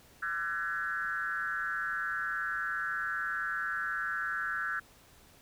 sine tone with frequency modulation, 1518 Hz, F#6, 44 cents sharp, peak -31 dBFS, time 0.22-4.8 s, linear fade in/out 10 ms, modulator 163 Hz, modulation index 1.3, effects pink hiss -59 dBFS RMS until 5.41 s

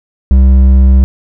sine tone with hard clipping, 65.41 Hz, C2, in tune, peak -4 dBFS, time 0.31-1.04 s, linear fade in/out 0 ms, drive 6 dB, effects none

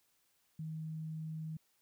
sine tone, 158.1 Hz, D#3, 28 cents sharp, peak -39 dBFS, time 0.59-1.57 s, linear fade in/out 5 ms, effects white hiss -75 dBFS RMS until 1.81 s

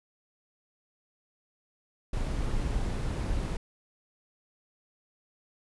brown noise, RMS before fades -30 dBFS, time 2.13-3.57 s, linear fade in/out 5 ms, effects resampled to 24000 Hz

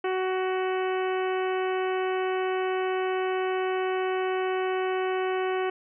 harmonic tone, 373.7 Hz, F#4, 17 cents sharp, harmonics 1 / 2 / 3 / 4 / 5 / 6 / 7 / 8, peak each -26 / -32 / -36 / -38 / -40 / -42 / -43 / -44 dBFS, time 0.04-5.7 s, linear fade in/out 5 ms, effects none

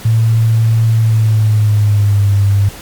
sine tone with pitch glide, 112.8 to 99.91 Hz, A2 to G2, +44 to +33 cents, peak -7 dBFS, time 0.05-2.69 s, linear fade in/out 5 ms, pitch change -211 cents, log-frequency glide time 0.96-2.33 s, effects pink hiss -32 dBFS RMS until 2.81 s + MP3 96 kbps

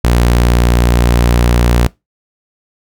sawtooth tone, 59.5 Hz, A#1, 36 cents sharp, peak -4 dBFS, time 0.04-1.87 s, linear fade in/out 5 ms, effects noise-tail reverb RT60 0.2 s tail -22 dB re dry

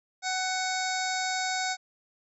harmonic tone with a mistuned harmonic, 748 Hz, F#5, 19 cents sharp, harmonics 1 / 2 / 3 / 5 / 6 / 7 / 8 / 9 / 10, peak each -31 / -34 / -36 / -38 / -39 / -39 / -40 / -41 / -41 dBFS, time 0.22-1.77 s, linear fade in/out 50 ms, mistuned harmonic 3, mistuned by -20 cents, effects none

